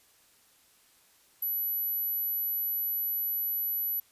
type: tone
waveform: sine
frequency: 11890 Hz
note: F#9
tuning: 7 cents sharp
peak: -28 dBFS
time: 1.42-4 s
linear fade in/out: 5 ms
effects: white hiss -63 dBFS RMS until 4.11 s + resampled to 32000 Hz